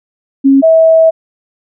sine tone pair in turn, 272.5 / 648.1 Hz, C#4 / E5, -29 / -30 cents, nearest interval octave + minor third, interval 1499 cents, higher second, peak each -3 dBFS, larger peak neither, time 0.44-0.62 / 0.62-1.11 s, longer second, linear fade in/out 20 ms, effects none

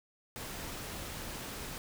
pink noise, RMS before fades -42 dBFS, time 0.36-1.78 s, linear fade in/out 0 ms, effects none

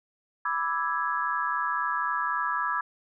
sine chord, E dominant seventh, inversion second, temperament equal, 987.8 / 1174.7 / 1318.5 / 1661.2 Hz, B5 / D6 / E6 / G#6, 0 / 0 / 0 / 0 cents, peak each -31 dBFS, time 0.45-2.81 s, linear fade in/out 5 ms, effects none

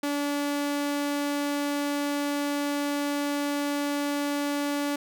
sawtooth tone, 287.8 Hz, D4, 35 cents flat, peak -22 dBFS, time 0.03-4.96 s, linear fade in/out 5 ms, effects none

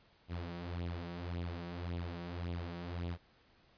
sawtooth tone with flanger, 86.6 Hz, F2, 14 cents flat, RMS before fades -41 dBFS, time 0.28-3.18 s, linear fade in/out 50 ms, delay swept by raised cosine 0.28 to 5.38 ms, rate 1.8 Hz, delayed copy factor +0.65, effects pink hiss -67 dBFS RMS until 3.77 s + resampled to 11025 Hz

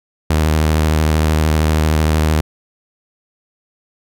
sawtooth tone with vibrato, 77.78 Hz, D#2, in tune, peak -8 dBFS, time 0.3-2.41 s, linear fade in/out 5 ms, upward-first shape sine, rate 13 Hz, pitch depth 32 cents each way, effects none

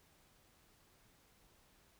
silence, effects pink hiss -69 dBFS RMS until 1.99 s

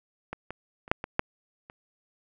clicks, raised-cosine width 0.5 ms, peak -19 / -21 / -30 / -6 / -18 / -7 / -29 dBFS, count 7, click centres 0.33 / 0.506 / 0.879 / 0.915 / 1.041 / 1.194 / 1.699 s, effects none

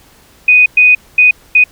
sine tone bursts at uneven times, 2489 Hz, D#7, in tune, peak -3 dBFS, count 4, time 0.48-0.66 / 0.77-0.95 / 1.18-1.31 / 1.55-1.64 s, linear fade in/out 5 ms, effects pink hiss -45 dBFS RMS until 1.71 s

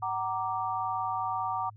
sine chord, Gb augmented, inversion none, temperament equal with one note detuned, 754.2 / 932.3 / 1174.7 Hz, Gb5 / Bb5 / D6, +33 / 0 / 0 cents, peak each -33 dBFS, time 0.02-1.7 s, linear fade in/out 10 ms, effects added 106 Hz sine -48 dBFS peak until 1.76 s

